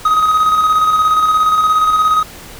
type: tone with tremolo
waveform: triangle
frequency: 1258 Hz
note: D#6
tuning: 19 cents sharp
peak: -6 dBFS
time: 0.05-2.23 s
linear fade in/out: 5 ms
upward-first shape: square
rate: 17 Hz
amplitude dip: 35%
effects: pink hiss -34 dBFS RMS until 2.59 s